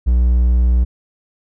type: tone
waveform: triangle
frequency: 60.7 Hz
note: B1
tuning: 29 cents flat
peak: -8 dBFS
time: 0.06-0.85 s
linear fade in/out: 20 ms
effects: none